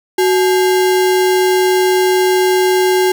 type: tone with sample-and-hold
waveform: sine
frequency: 370.5 Hz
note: F#4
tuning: 2 cents sharp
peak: -9 dBFS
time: 0.18-3.12 s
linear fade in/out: 5 ms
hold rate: 1225 Hz
effects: none